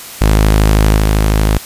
sawtooth tone with level steps, 52.7 Hz, G#1, 26 cents sharp, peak -3 / -5 dBFS, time 0.21-1.58 s, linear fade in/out 5 ms, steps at 0.97 s, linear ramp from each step 10 ms, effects white hiss -30 dBFS RMS until 1.65 s + resampled to 32000 Hz

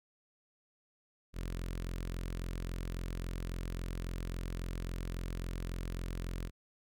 sawtooth tone with notch filter, 43.65 Hz, F1, in tune, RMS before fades -39 dBFS, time 1.33-6.51 s, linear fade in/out 50 ms, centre 800 Hz, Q 1.5, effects none

